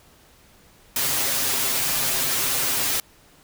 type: noise with comb filter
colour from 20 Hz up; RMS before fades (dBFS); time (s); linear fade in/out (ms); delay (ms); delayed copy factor
white; -23; 0.96-3; 2; 7.5; +1
effects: pink hiss -54 dBFS RMS until 3.43 s